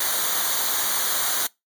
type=noise with comb filter; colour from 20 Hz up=white; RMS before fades=-23 dBFS; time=0-1.47 s; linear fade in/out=5 ms; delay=0.38 ms; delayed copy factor=-0.75; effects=noise-tail reverb RT60 0.2 s tail -24 dB re dry + MP3 96 kbps